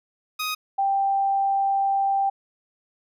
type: tone pair in turn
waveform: 15% pulse / sine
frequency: 1251 / 786.5 Hz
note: D#6 / G5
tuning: +9 / +6 cents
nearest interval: minor sixth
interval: 803 cents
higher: first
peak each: -19 dBFS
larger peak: neither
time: 0.39-0.55 / 0.78-2.3 s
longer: second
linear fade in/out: 10 ms
effects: none